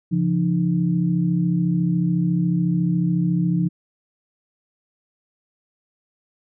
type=tone cluster; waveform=sine; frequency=138.5 / 172.5 / 305.4 Hz; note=C#3 / F3 / D#4; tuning=-1 / -21 / -32 cents; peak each=-25 / -18 / -27 dBFS; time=0.11-3.69 s; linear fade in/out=20 ms; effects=none